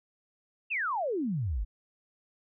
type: exponential sweep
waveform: sine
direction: down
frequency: 2810 to 43.82 Hz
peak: -28 dBFS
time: 0.7-1.65 s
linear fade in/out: 20 ms
effects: none